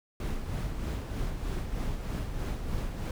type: noise with tremolo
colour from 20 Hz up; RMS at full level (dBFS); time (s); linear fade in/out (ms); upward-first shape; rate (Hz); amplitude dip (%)
brown; -31; 0.2-3.11; 2; sine; 3.2; 45
effects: none